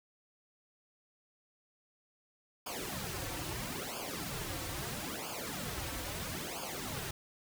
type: noise with flanger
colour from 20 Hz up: pink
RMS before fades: -40 dBFS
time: 2.66-7.11 s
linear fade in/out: 5 ms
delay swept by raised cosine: 0.51 to 4.91 ms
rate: 0.76 Hz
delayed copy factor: -0.95
effects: none